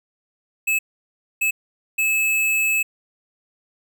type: tone bursts at uneven times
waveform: square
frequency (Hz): 2600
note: E7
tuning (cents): -24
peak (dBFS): -18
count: 3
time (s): 0.67-0.79 / 1.41-1.51 / 1.98-2.83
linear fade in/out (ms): 10
effects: none